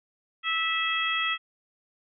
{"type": "harmonic tone", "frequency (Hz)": 654, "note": "E5", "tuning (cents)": -14, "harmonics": [2, 3, 4, 5], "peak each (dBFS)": [-30, -30, -30, -30], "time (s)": [0.43, 1.38], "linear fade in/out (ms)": 50, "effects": []}